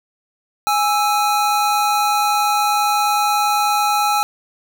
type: tone pair together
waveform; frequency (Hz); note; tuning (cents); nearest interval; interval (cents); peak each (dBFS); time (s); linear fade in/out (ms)
square; 829.2 / 1318.5; G#5 / E6; -3 / 0; minor sixth; 803; -17 / -20; 0.67-4.23; 0
effects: 9-bit